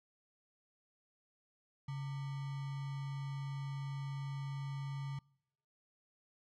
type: tone with sample-and-hold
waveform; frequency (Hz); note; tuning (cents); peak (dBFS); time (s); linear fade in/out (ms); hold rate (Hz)
sine; 138.59; C#3; 0; -38; 1.88-5.19; 5; 1050
effects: noise-tail reverb RT60 0.8 s tail -26 dB re dry + low-pass 5000 Hz 12 dB/octave